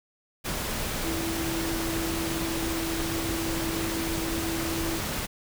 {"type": "tone in noise", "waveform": "sine", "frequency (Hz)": 329.6, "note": "E4", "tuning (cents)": 0, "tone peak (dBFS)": -30, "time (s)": [1.03, 4.99], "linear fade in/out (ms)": 20, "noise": "pink", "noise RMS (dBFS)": -31, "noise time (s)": [0.44, 5.27], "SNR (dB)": -2, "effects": []}